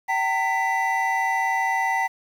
triangle tone cluster, 771 / 911 / 1984 Hz, G5 / A#5 / B6, -29 / -40 / +7 cents, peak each -23 dBFS, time 0.08-2.08 s, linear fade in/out 20 ms, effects 8-bit

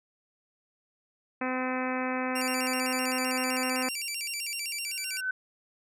harmonic tone, 256.1 Hz, C4, 37 cents flat, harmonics 1 / 2 / 3 / 4 / 5 / 6 / 7 / 8 / 9 / 10, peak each -32 / -35 / -37 / -38 / -39 / -40 / -40 / -41 / -42 / -42 dBFS, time 1.41-3.89 s, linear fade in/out 5 ms
15% pulse tone with vibrato, 2536 Hz, D#7, 32 cents sharp, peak -25 dBFS, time 2.35-5.21 s, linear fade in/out 10 ms, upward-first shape square, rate 7.8 Hz, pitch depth 150 cents each way
sine tone with exponential growth, 1515 Hz, F#6, 40 cents sharp, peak -25 dBFS, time 4.85-5.31 s, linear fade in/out 5 ms, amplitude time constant 98 ms
effects none

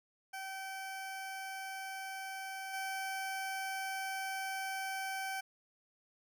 20% pulse tone with level steps, 770 Hz, G5, 31 cents flat, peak -36 / -32 dBFS, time 0.33-5.41 s, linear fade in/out 10 ms, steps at 2.73 s, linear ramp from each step 10 ms, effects none

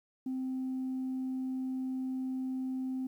sine tone, 259.9 Hz, C4, 11 cents flat, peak -31 dBFS, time 0.26-3.07 s, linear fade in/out 5 ms, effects tanh soft clip ceiling -30 dBFS + 11-bit

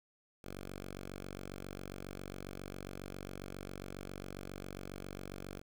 5% pulse tone, 47.36 Hz, F#1, 41 cents sharp, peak -33 dBFS, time 0.42-5.63 s, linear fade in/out 50 ms, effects 10-bit

